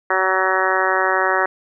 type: harmonic tone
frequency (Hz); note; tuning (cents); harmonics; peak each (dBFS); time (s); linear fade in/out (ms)
188.2; F#3; +30; 2 / 3 / 4 / 5 / 6 / 7 / 8 / 9 / 10; -24 / -24 / -24 / -24 / -24 / -24 / -24 / -24 / -24; 0.1-1.46; 5
effects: none